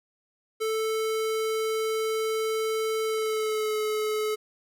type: tone with pitch glide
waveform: square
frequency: 440 to 429 Hz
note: A4 to A4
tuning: 0 to -44 cents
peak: -26 dBFS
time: 0.6-4.36 s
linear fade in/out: 20 ms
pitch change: -44 cents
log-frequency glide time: 3.04-3.77 s
effects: none